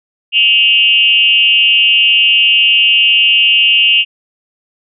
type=tone with frequency modulation; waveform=sine; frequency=2794 Hz; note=F7; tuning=in tune; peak=-6 dBFS; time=0.32-4.05 s; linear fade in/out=50 ms; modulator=231 Hz; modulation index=0.9; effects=none